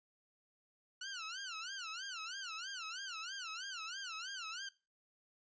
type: tone with vibrato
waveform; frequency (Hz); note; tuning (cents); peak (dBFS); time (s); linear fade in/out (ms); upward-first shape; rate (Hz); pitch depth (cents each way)
15% pulse; 1435; F6; +47; -36; 1.01-4.69; 5; sine; 3.1; 200
effects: noise-tail reverb RT60 0.3 s tail -20 dB re dry + resampled to 16000 Hz